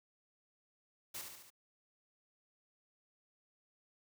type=noise with echo; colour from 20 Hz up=white; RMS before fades=-44 dBFS; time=1.14-1.22 s; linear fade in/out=10 ms; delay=71 ms; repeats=4; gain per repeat=-4 dB; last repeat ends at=1.504 s; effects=none